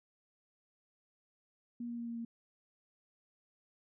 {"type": "tone with pitch steps", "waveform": "sine", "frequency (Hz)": [238.2, 236.6, 234.9, 233.3, 231.7], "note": ["A#3", "A#3", "A#3", "A#3", "A#3"], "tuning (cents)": [38, 26, 13, 2, -10], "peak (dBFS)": -38, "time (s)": [1.8, 2.25], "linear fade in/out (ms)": 5, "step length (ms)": 90, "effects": []}